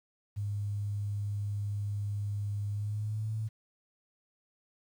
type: tone with pitch glide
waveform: sine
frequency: 102.2 to 109.54 Hz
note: G#2 to A2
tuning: -27 to -7 cents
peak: -31 dBFS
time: 0.36-3.49 s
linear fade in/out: 20 ms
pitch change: +120 cents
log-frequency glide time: 2.69-3.33 s
effects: 10-bit